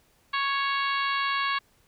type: harmonic tone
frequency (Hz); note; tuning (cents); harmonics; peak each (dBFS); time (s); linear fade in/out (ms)
554.4; C#5; 0; 2 / 3 / 4 / 5 / 6 / 7 / 8; -27 / -31 / -33 / -35 / -37 / -38 / -39; 0.33-1.59; 10
effects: pink hiss -64 dBFS RMS until 1.87 s